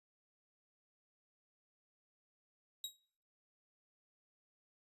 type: tone with exponential decay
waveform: sawtooth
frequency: 3816 Hz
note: A#7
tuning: 40 cents sharp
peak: -34 dBFS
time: 2.84-2.97 s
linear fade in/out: 2 ms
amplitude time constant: 27 ms
effects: noise-tail reverb RT60 0.6 s tail -24 dB re dry + resampled to 32000 Hz